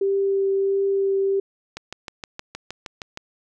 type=tone with vibrato; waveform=sine; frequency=392 Hz; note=G4; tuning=in tune; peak=-18 dBFS; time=0.01-1.4 s; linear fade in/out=5 ms; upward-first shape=triangle; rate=1.5 Hz; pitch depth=10 cents each way
type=click train; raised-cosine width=0.2 ms; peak=-15 dBFS; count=10; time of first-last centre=1.77-3.174 s; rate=6.41 Hz
effects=none